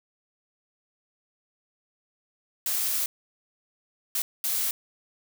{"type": "noise bursts at uneven times", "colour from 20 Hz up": "blue", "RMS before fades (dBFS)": -27, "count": 3, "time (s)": [[2.66, 3.06], [4.15, 4.22], [4.44, 4.71]], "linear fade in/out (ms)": 2, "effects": []}